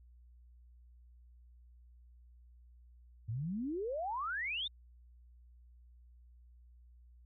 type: exponential sweep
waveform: sine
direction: up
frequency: 103 to 3729 Hz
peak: -35 dBFS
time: 3.28-4.68 s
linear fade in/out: 10 ms
effects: added 60 Hz sine -57 dBFS peak until 7.25 s